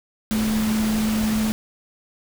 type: tone in noise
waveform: sine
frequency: 217.3 Hz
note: A3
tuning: 21 cents flat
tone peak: -19 dBFS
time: 0.31-1.52 s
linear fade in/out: 0 ms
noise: pink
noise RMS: -29 dBFS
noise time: 0.31-1.52 s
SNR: +7 dB
effects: none